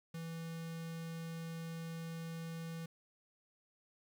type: tone with notch filter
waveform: square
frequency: 164.81 Hz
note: E3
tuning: in tune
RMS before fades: -44 dBFS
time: 0.14-2.86 s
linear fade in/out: 5 ms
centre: 720 Hz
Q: 1.8
effects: 12-bit